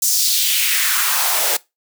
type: noise with high-pass filter sweep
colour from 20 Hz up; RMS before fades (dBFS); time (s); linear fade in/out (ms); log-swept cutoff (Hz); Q
white; -17; 0.02-1.57; 5; 6700 to 480; 2.1
effects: noise-tail reverb RT60 0.2 s tail -21 dB re dry